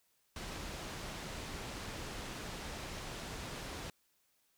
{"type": "low-pass noise", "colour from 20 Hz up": "pink", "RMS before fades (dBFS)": -44, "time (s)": [0.36, 3.9], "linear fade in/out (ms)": 2, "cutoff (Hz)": 7300, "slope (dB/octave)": 12, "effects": ["white hiss -75 dBFS RMS until 4.57 s"]}